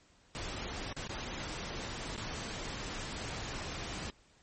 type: noise with dropouts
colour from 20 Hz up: pink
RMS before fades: -40 dBFS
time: 0.35-4.1 s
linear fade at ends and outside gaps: 0 ms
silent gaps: 0.927-0.966 / 1.074-1.094 / 2.164-2.177 s
effects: pink hiss -65 dBFS RMS until 4.42 s + MP3 32 kbps